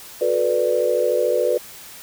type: chord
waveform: sine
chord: B minor seventh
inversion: second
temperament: equal with one note detuned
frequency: 364.3 / 440 / 493.9 / 587.3 Hz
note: F#4 / A4 / B4 / D5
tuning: -27 / 0 / 0 / 0 cents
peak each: -25 / -24 / -19 / -22 dBFS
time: 0.21-1.58 s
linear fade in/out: 5 ms
effects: white hiss -40 dBFS RMS until 2.02 s